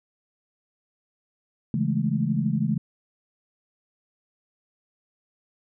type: chord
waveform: sine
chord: A major seventh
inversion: first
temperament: equal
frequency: 138.59 / 164.81 / 207.7 / 220 Hz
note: C#3 / E3 / G#3 / A3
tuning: 0 / 0 / 0 / 0 cents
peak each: -27 dBFS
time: 1.74-2.78 s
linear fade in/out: 2 ms
effects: none